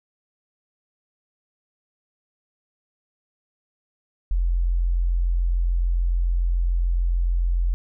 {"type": "tone", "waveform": "sine", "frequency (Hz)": 43.47, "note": "F1", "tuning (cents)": -7, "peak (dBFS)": -18, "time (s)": [4.31, 7.74], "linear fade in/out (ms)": 0, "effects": []}